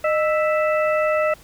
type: harmonic tone with a mistuned harmonic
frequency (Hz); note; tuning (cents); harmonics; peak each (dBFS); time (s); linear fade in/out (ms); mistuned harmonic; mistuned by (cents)
659.3; E5; 0; 1 / 2 / 3 / 4; -18 / -24 / -28 / -30; 0.04-1.34; 5; 1; -120
effects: pink hiss -48 dBFS RMS until 1.43 s